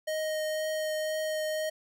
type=tone with vibrato; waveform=square; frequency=622.3 Hz; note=D#5; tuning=in tune; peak=-30 dBFS; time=0.07-1.7 s; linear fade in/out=10 ms; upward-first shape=triangle; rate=2 Hz; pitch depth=10 cents each way; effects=none